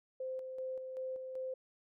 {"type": "tone with tremolo", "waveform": "sine", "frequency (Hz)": 519, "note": "C5", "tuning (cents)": -14, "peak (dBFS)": -37, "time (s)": [0.2, 1.54], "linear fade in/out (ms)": 5, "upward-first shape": "square", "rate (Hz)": 2.6, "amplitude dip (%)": 40, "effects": []}